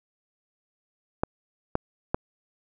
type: clicks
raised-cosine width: 1 ms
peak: -9 dBFS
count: 3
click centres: 1.235 / 1.754 / 2.145 s
effects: none